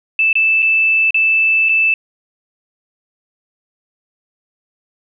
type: tone with dropouts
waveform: sine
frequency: 2637 Hz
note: E7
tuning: in tune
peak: -10 dBFS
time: 0.19-1.94 s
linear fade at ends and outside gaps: 2 ms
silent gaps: 0.329-0.354 / 0.622-0.626 / 1.107-1.144 / 1.688-1.692 s
effects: none